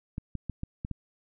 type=clicks; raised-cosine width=5 ms; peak=-21 dBFS; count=6; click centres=0.181 / 0.353 / 0.497 / 0.634 / 0.849 / 0.913 s; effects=none